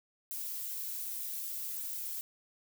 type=noise with flanger; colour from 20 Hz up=violet; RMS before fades=-39 dBFS; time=0.31-2.21 s; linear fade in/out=0 ms; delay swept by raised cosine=1.9 to 3.1 ms; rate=2.4 Hz; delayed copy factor=+0.65; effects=none